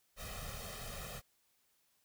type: noise with comb filter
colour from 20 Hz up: pink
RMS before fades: -45 dBFS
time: 0.16-1.22 s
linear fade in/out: 50 ms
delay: 1.6 ms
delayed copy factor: +0.9
effects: white hiss -75 dBFS RMS until 2.04 s